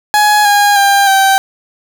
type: tone with pitch steps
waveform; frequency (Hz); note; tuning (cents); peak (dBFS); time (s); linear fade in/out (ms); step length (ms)
30% pulse; 839 / 817.9 / 797.4 / 777.4; G#5 / G#5 / G5 / G5; +17 / -27 / +29 / -15; -4; 0.14-1.38; 0; 310
effects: 7-bit